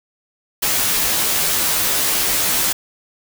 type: noise with comb filter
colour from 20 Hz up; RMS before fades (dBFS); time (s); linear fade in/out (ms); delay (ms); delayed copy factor
white; -18; 0.62-2.73; 10; 14; -0.8
effects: none